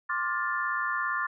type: chord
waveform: sine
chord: D minor seventh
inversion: third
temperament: just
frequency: 1057.2 / 1174.7 / 1409.6 / 1762 Hz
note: C6 / D6 / F6 / A6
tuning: +18 / 0 / +16 / +2 cents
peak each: -33 / -33 / -33 / -31 dBFS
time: 0.09-1.27 s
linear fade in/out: 10 ms
effects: none